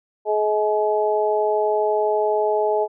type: harmonic tone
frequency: 212.1 Hz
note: G#3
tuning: 37 cents sharp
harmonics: 2 / 3 / 4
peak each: -20 / -22 / -23 dBFS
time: 0.25-2.88 s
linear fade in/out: 50 ms
effects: none